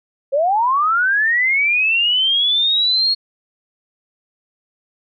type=linear sweep; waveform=sine; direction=up; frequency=523.3 to 4331 Hz; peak=-13 dBFS; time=0.32-3.15 s; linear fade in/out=20 ms; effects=none